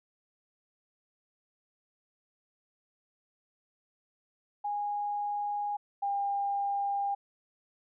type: tone pair in turn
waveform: sine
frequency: 823 / 801.9 Hz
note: G#5 / G5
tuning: -16 / +39 cents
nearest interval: unison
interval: 45 cents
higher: first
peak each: -30 / -28 dBFS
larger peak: second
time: 4.64-5.77 / 6.02-7.15 s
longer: neither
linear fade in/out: 10 ms
effects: none